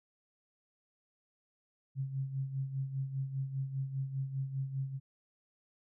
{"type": "tone with tremolo", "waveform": "sine", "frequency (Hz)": 135, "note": "C#3", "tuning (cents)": -45, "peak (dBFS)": -31, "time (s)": [1.95, 5], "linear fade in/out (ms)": 50, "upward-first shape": "sine", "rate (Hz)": 5, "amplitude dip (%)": 65, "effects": []}